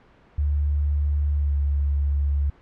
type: tone with pitch glide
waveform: sine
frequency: 72.9 to 71.19 Hz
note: D2 to C#2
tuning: -12 to +47 cents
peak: -19 dBFS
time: 0.38-2.5 s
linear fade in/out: 5 ms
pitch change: -41 cents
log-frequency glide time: 1.36-1.54 s
effects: pink hiss -54 dBFS RMS until 2.61 s + low-pass 2000 Hz 12 dB/octave